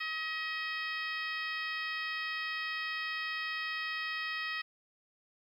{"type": "harmonic tone", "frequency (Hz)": 635, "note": "D#5", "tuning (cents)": 35, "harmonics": [2, 3, 4, 5, 6, 7, 8], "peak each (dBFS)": [-42, -37, -41, -45, -49, -50, -47], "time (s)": [0, 4.62], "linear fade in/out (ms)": 10, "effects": ["11-bit"]}